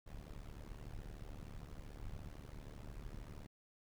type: noise with amplitude modulation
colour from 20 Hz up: brown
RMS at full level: -45 dBFS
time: 0.06-3.47 s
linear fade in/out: 10 ms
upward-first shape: sine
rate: 73.3 Hz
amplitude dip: 95%
effects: none